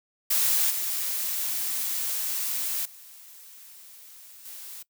blue noise with level steps, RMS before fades -23 / -29 / -48 / -41 dBFS, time 0.3-4.83 s, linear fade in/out 10 ms, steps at 0.7 / 2.85 / 4.45 s, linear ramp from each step 5 ms, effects noise-tail reverb RT60 0.1 s tail -20 dB re dry

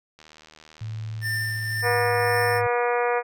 click train, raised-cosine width 0.2 ms, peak -30 dBFS, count 127, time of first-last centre 0.19-1.807 s, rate 77.9 Hz
sine tone with pitch glide, 109.5 to 106.88 Hz, A2 to A2, -8 to -50 cents, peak -29 dBFS, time 0.81-2.67 s, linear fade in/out 5 ms, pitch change -42 cents, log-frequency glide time 1.75-1.83 s
square tone with tremolo, 1793 Hz, A6, 32 cents sharp, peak -25 dBFS, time 1.21-2.62 s, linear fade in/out 50 ms, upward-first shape triangle, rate 1.9 Hz, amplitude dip 45%
harmonic tone, 241.4 Hz, B3, 39 cents flat, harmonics 2 / 3 / 4 / 5 / 6 / 7 / 8 / 9 / 10, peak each -23 / -27 / -29 / -31 / -33 / -34 / -35 / -36 / -37 dBFS, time 1.82-3.23 s, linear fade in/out 50 ms
effects none

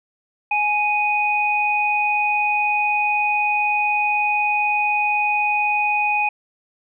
sine tone pair together, 836.1 / 2489 Hz, G#5 / D#7, +11 / 0 cents, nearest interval octave + perfect fifth, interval 1889 cents, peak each -20 / -19 dBFS, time 0.51-6.29 s, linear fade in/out 5 ms, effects none

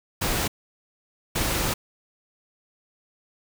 pink noise bursts at uneven times, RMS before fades -25 dBFS, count 2, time 0.21-0.48 / 1.35-1.74 s, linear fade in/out 10 ms, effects none

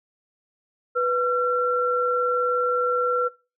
sine tone pair together, 493.9 / 1359.5 Hz, B4 / F6, 0 / -47 cents, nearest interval octave + tritone, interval 1753 cents, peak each -22 dBFS, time 0.95-3.29 s, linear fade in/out 20 ms, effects noise-tail reverb RT60 0.3 s tail -21 dB re dry

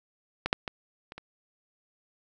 clicks, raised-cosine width 0.3 ms, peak -12 / -6 / -17 / -25 / -25 dBFS, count 5, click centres 0.46 / 0.529 / 0.678 / 1.121 / 1.18 s, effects none

